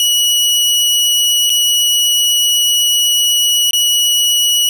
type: tone with dropouts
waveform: sawtooth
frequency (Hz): 2927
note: F#7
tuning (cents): -19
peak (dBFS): -7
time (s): 0-4.69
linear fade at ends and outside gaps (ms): 1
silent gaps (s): 1.496-1.501 / 3.709-3.732
effects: none